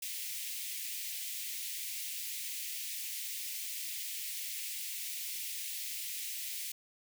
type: high-pass noise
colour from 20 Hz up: white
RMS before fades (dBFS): -40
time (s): 0.02-6.72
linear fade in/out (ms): 5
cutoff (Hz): 2000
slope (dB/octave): 48
effects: none